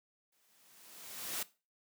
white noise with exponential growth, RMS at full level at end -36 dBFS, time 0.32-1.43 s, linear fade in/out 5 ms, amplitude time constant 240 ms, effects noise-tail reverb RT60 0.3 s tail -18 dB re dry + high-pass 150 Hz 12 dB/octave

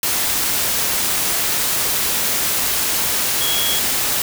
sine tone in noise, 3322 Hz, G#7, in tune, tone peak -21 dBFS, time 3.41-3.79 s, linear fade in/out 2 ms, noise white, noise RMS -19 dBFS, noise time 0.03-4.22 s, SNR -5 dB, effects none

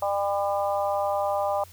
harmonic tone, 200 Hz, G3, 35 cents sharp, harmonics 3 / 4 / 5 / 6, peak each -26 / -27 / -32 / -34 dBFS, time 0.02-1.64 s, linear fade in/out 5 ms, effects added 89 Hz sine -49 dBFS peak until 1.72 s + white hiss -52 dBFS RMS until 1.72 s

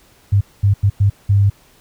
sine tone bursts at uneven times, 100 Hz, G2, 35 cents sharp, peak -9 dBFS, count 5, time 0.32-0.41 / 0.63-0.74 / 0.83-0.9 / 1-1.1 / 1.29-1.5 s, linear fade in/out 10 ms, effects pink hiss -51 dBFS RMS until 1.8 s

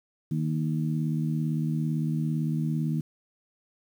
harmonic tone, 77.78 Hz, D#2, in tune, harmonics 2 / 3 / 4, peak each -26 / -31 / -36 dBFS, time 0.31-3.01 s, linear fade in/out 5 ms, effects 9-bit

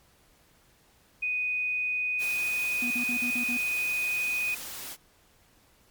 sine tone, 2489 Hz, D#7, in tune, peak -26 dBFS, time 1.22-4.55 s, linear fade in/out 10 ms
white noise, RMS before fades -39 dBFS, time 2.18-4.97 s, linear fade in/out 50 ms
triangle tone bursts, 244 Hz, B3, 21 cents flat, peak -30 dBFS, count 6, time 2.82-3.572 s, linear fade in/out 5 ms, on 87 ms, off 46 ms
effects pink hiss -62 dBFS RMS until 5.9 s + MP3 96 kbps

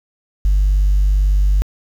sine tone, 49 Hz, G1, in tune, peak -9 dBFS, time 0.45-1.62 s, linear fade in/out 0 ms, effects tanh soft clip ceiling -8 dBFS + 7-bit

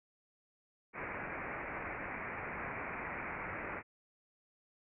white low-pass noise, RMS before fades -42 dBFS, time 0.93-3.83 s, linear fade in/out 50 ms, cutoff 2400 Hz, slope 96 dB/octave, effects none

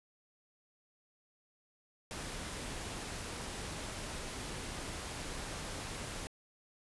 pink noise, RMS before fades -42 dBFS, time 2.11-6.27 s, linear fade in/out 0 ms, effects resampled to 24000 Hz

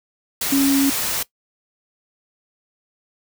sine tone in noise, 275.5 Hz, C#4, 11 cents flat, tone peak -14 dBFS, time 0.52-0.9 s, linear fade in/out 5 ms, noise white, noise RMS -23 dBFS, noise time 0.41-1.23 s, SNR +6 dB, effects noise-tail reverb RT60 0.1 s tail -19 dB re dry

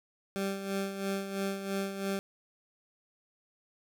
20% pulse tone with tremolo, 195.8 Hz, G3, 2 cents flat, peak -25 dBFS, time 0.36-2.19 s, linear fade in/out 0 ms, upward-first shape sine, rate 3 Hz, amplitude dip 60%, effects none

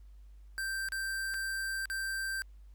square tone with dropouts, 1568 Hz, G6, in tune, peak -34 dBFS, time 0.58-2.42 s, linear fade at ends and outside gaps 0 ms, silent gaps 0.887-0.921 / 1.339-1.342 / 1.856-1.9 s, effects added 50 Hz sine -50 dBFS peak until 2.74 s + pink hiss -75 dBFS RMS until 2.74 s

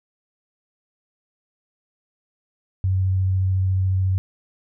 sine tone with vibrato, 94.2 Hz, F#2, 32 cents sharp, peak -17 dBFS, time 2.84-4.18 s, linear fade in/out 0 ms, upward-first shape triangle, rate 14 Hz, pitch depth 13 cents each way, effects none

